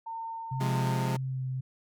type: tone with tremolo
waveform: sine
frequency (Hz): 908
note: A#5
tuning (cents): -46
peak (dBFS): -34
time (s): 0.06-1.17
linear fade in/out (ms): 10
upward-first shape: sine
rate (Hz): 1.6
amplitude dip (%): 25
type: tone with vibrato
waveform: sine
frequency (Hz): 130.8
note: C3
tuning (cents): 0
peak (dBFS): -30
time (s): 0.51-1.61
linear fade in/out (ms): 10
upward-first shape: sine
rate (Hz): 1.8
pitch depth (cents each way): 14
type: chord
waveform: sawtooth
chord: F minor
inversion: second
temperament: equal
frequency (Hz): 130.81 / 174.61 / 207.7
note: C3 / F3 / Ab3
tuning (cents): 0 / 0 / 0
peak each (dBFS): -31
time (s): 0.6-1.17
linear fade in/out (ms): 10
effects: none